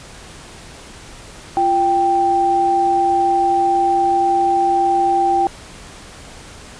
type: tone pair together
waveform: sine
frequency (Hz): 345.7 / 784.6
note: F4 / G5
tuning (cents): -18 / +1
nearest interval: octave + major second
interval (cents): 1419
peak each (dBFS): -20 / -13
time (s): 1.57-5.47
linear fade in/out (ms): 0
effects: pink hiss -38 dBFS RMS until 6.79 s + resampled to 22050 Hz